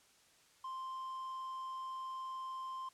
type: tone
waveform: triangle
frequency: 1046.5 Hz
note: C6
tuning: in tune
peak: -39 dBFS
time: 0.64-2.89 s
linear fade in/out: 5 ms
effects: white hiss -67 dBFS RMS until 2.93 s + low-pass 9000 Hz 12 dB/octave